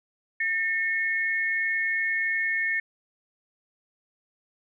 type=tone pair together; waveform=sine; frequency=1805.7 / 2184 Hz; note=A6 / C#7; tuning=+44 / -26 cents; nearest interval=minor third; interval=330 cents; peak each=-25 / -28 dBFS; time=0.4-2.8 s; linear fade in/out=5 ms; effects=none